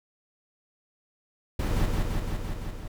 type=noise with echo; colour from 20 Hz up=brown; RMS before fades=-26 dBFS; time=1.59-1.86 s; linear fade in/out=5 ms; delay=170 ms; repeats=6; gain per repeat=-2 dB; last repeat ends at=2.88 s; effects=none